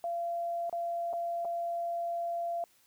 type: tone with dropouts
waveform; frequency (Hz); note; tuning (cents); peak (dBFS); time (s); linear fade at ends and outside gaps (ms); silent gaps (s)
sine; 685; F5; -34; -31; 0.04-2.64; 1; 0.696-0.727 / 1.13-1.135 / 1.448-1.452
effects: white hiss -66 dBFS RMS until 2.86 s